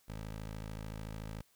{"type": "tone", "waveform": "15% pulse", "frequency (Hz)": 53.6, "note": "A1", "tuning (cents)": -45, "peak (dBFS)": -35, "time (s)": [0.08, 1.42], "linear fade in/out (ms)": 10, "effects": ["white hiss -70 dBFS RMS until 1.55 s"]}